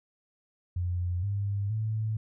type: tone with pitch steps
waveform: sine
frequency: 88.8 / 100.5 / 109.3 Hz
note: F2 / G2 / A2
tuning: +29 / +44 / -11 cents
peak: -27 dBFS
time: 0.76-2.17 s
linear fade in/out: 5 ms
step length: 470 ms
effects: none